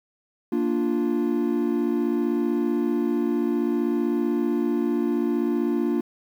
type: chord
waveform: triangle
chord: Bb major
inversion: none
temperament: equal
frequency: 233.1 / 293.7 / 349.2 Hz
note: Bb3 / D4 / F4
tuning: 0 / 0 / 0 cents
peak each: -23 dBFS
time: 0.52-6.01 s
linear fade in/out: 5 ms
effects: tanh soft clip ceiling -10 dBFS + 9-bit